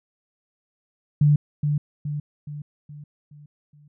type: tone with echo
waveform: sine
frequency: 147.4 Hz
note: D3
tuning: 7 cents sharp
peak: -13 dBFS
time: 1.21-1.36 s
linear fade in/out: 5 ms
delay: 420 ms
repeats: 6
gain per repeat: -6 dB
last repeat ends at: 3.88 s
effects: none